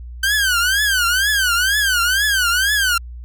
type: tone with vibrato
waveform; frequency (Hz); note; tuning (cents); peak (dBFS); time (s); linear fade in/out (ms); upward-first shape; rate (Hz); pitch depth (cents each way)
sawtooth; 1538; G6; -33; -11; 0.23-2.98; 5; triangle; 2.1; 210
effects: added 60 Hz sine -30 dBFS peak until 3.24 s